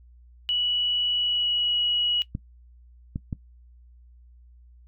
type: tone with pitch glide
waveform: sine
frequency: 2940 to 2915 Hz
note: F#7 to F#7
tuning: -12 to -26 cents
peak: -22 dBFS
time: 0.49-2.22 s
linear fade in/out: 0 ms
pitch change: -14 cents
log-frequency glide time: 1.12-1.76 s
type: clicks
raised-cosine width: 5 ms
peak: -17 dBFS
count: 3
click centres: 2.351 / 3.159 / 3.328 s
effects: noise-tail reverb RT60 0.1 s tail -18 dB re dry + added 60 Hz sine -49 dBFS peak until 4.87 s